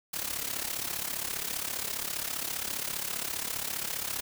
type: noise with amplitude modulation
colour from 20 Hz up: white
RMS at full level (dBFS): -31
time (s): 0.13-4.21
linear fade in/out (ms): 10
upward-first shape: sine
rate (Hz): 35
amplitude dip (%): 75
effects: none